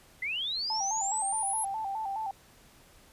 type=linear sweep; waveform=sine; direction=up; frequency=1975.5 to 11000 Hz; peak=-30 dBFS; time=0.22-1.65 s; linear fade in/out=5 ms
type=tone with vibrato; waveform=sine; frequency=830.6 Hz; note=G#5; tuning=in tune; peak=-31 dBFS; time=0.7-2.31 s; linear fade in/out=2 ms; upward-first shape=square; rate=4.8 Hz; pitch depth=96 cents each way
effects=pink hiss -58 dBFS RMS until 3.12 s + resampled to 32000 Hz